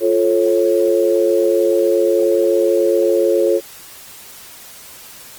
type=chord; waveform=sine; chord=F augmented; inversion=none; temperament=just; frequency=349.2 / 436.5 / 545.7 Hz; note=F4 / A4 / C#5; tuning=0 / -14 / -27 cents; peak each=-16 dBFS; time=0-3.61 s; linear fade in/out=50 ms; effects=white hiss -38 dBFS RMS until 5.38 s + Opus 24 kbps